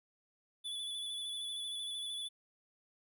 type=tone with vibrato; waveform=square; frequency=3445 Hz; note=A7; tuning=37 cents flat; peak=-39 dBFS; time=0.64-2.29 s; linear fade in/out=20 ms; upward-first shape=square; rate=13 Hz; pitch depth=21 cents each way; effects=none